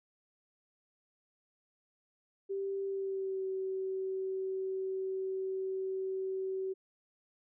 sine tone with pitch glide, 391.7 to 380.5 Hz, G4 to F#4, -1 to +48 cents, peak -33 dBFS, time 2.49-6.74 s, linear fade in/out 20 ms, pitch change -51 cents, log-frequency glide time 2.85-3.46 s, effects none

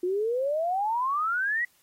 sine exponential sweep, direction up, 350 to 1975.5 Hz, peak -24 dBFS, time 0.03-1.65 s, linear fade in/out 5 ms, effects white hiss -64 dBFS RMS until 1.82 s + AAC 48 kbps

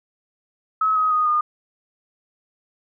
sine tone with pitch steps, 1285 / 1262.9 / 1241.2 / 1219.9 Hz, E6 / D#6 / D#6 / D#6, -45 / +25 / -5 / -35 cents, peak -16 dBFS, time 0.81-1.41 s, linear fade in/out 5 ms, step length 150 ms, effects none

